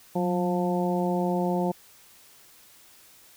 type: harmonic tone with a mistuned harmonic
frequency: 177 Hz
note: F3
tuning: 23 cents sharp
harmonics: 1 / 2 / 3 / 4 / 5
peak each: -26 / -29 / -31 / -32 / -33 dBFS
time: 0.15-1.72 s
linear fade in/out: 10 ms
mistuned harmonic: 1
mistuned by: +44 cents
effects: white hiss -54 dBFS RMS until 3.36 s